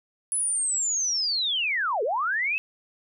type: linear two-way sweep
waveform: sine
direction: down then up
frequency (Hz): 10280 to 400.1 to 2659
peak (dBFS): -23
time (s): 0.32-2.58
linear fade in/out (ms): 0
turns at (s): 2.03
effects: none